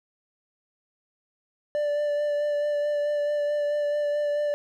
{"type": "tone with vibrato", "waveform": "triangle", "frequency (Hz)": 587.3, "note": "D5", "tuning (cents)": 0, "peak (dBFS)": -21, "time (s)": [1.75, 4.54], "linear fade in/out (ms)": 0, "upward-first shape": "sine", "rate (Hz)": 4.6, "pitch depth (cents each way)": 15, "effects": []}